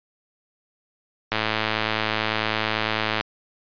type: click train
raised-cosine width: 0.3 ms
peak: -6 dBFS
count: 207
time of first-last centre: 1.32-3.21 s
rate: 109 Hz
effects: resampled to 11025 Hz